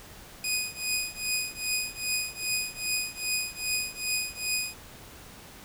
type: tone with tremolo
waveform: 15% pulse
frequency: 2489 Hz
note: D#7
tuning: in tune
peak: -18 dBFS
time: 0.44-4.74 s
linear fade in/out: 2 ms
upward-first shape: triangle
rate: 2.5 Hz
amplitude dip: 95%
effects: pink hiss -48 dBFS RMS until 5.64 s